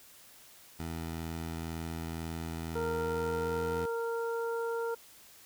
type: tone with pitch glide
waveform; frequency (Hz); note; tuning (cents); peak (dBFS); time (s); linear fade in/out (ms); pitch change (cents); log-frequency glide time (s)
15% pulse; 82 to 83.72; E2 to E2; -9 to +27; -30; 0.79-3.86; 10; +36; 2.96-3.65
type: harmonic tone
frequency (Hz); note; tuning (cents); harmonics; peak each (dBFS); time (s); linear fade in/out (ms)
462.6; A#4; -13; 1 / 2 / 3; -32 / -40 / -41; 2.75-4.95; 10
effects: white hiss -56 dBFS RMS until 5.45 s